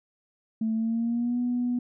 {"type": "tone with pitch glide", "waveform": "sine", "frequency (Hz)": [221.8, 244.7], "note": ["A3", "B3"], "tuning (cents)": [14, -16], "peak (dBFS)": -23, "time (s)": [0.61, 1.79], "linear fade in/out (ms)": 5, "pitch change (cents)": 170, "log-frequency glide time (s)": [0.74, 1.39], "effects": ["tanh soft clip ceiling -19 dBFS"]}